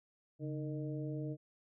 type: harmonic tone with a mistuned harmonic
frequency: 153.7 Hz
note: D#3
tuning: 21 cents flat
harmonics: 1 / 2 / 3 / 4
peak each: -39 / -42 / -47 / -50 dBFS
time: 0.39-1.37 s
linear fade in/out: 50 ms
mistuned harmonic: 1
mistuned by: -140 cents
effects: none